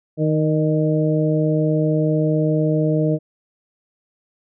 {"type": "harmonic tone with a mistuned harmonic", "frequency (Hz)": 155.56, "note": "D#3", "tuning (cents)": 0, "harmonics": [1, 2, 3, 4], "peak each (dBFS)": [-18, -21, -23, -24], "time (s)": [0.17, 3.19], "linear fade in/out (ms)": 50, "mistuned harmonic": 4, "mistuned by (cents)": -22, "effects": []}